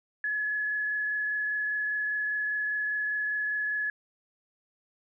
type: tone with frequency modulation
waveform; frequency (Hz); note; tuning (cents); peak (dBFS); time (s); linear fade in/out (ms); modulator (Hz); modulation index
sine; 1700; G#6; +40; -27; 0.24-3.9; 2; 25; 0.69
effects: none